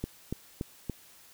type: click train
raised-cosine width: 3 ms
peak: -19 dBFS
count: 4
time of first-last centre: 0.04-0.897 s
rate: 3.5 Hz
effects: white hiss -56 dBFS RMS until 1.33 s